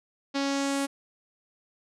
sawtooth tone with low-pass filter sweep, 277.2 Hz, C#4, in tune, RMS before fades -28 dBFS, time 0.34-0.87 s, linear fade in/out 20 ms, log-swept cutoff 4700 to 10000 Hz, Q 2, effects none

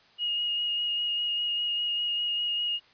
sine tone with vibrato, 2870 Hz, F7, 47 cents sharp, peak -26 dBFS, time 0.18-2.8 s, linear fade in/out 50 ms, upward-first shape square, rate 5 Hz, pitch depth 11 cents each way, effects white hiss -59 dBFS RMS until 2.93 s + resampled to 11025 Hz

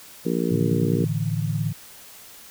harmonic tone, 58.27 Hz, A#1, in tune, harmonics 3 / 4 / 5 / 6 / 7 / 8, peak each -26 / -27 / -28 / -29 / -29 / -30 dBFS, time 0.25-1.05 s, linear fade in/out 10 ms
sine chord, A suspended fourth, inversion none, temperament equal, 110 / 146.83 / 164.81 Hz, A2 / D3 / E3, 0 / 0 / 0 cents, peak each -26 / -26 / -27 dBFS, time 0.5-1.73 s, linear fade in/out 20 ms
effects white hiss -45 dBFS RMS until 2.5 s

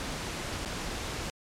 pink noise with dropouts, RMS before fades -35 dBFS, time 0-1.3 s, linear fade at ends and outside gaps 0 ms, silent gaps 0.65-0.658 s, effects low-pass 8000 Hz 12 dB/octave + MP3 96 kbps

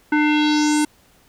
square tone with low-pass filter sweep, 300 Hz, D4, 37 cents sharp, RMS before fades -17 dBFS, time 0.12-0.85 s, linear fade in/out 5 ms, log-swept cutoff 1700 to 10000 Hz, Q 3.1, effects pink hiss -55 dBFS RMS until 1.28 s

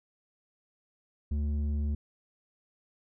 square tone with low-pass filter, 73.42 Hz, D2, in tune, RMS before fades -30 dBFS, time 1.31-1.95 s, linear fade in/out 5 ms, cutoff 180 Hz, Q 1.3, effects none

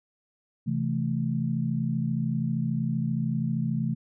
sine chord, A minor, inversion first, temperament just, 132 / 165 / 220 Hz, C3 / E3 / A3, +16 / +2 / 0 cents, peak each -29 dBFS, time 0.66-3.95 s, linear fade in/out 20 ms, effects none

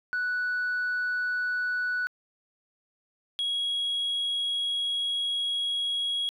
sine tone pair in turn, 1480 / 3313 Hz, F#6 / G#7, 0 / -5 cents, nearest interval octave + major second, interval 1395 cents, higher second, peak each -24 dBFS, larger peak neither, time 0.13-2.07 / 3.39-6.29 s, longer second, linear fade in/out 0 ms, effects tanh soft clip ceiling -24 dBFS + 11-bit

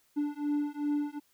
triangle beating tone pair, 291.6 / 294.2 Hz, D4 / D4, -12 / +3 cents, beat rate 2.6 Hz, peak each -30 dBFS, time 0.16-1.2 s, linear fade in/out 20 ms, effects white hiss -69 dBFS RMS until 1.33 s

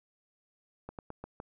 slowing click train, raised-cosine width 1 ms, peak -27 dBFS, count 5, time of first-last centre 0.89-1.401 s, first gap 98 ms, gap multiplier 1.18, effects none

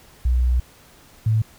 sine tone pair in turn, 61.74 / 110.01 Hz, B1 / A2, 0 / 0 cents, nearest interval minor seventh, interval 1000 cents, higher second, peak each -15 dBFS, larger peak neither, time 0.25-0.6 / 1.26-1.42 s, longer first, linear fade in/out 5 ms, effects pink hiss -50 dBFS RMS until 1.58 s

